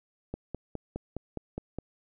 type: click train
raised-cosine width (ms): 2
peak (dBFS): -21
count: 8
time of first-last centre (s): 0.34-1.786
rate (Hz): 4.84
effects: none